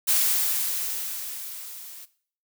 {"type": "noise with level ramp", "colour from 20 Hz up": "blue", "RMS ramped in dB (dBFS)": [-20, -43], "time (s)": [0.07, 2.06], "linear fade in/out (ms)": 20, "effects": ["noise-tail reverb RT60 0.5 s tail -17 dB re dry"]}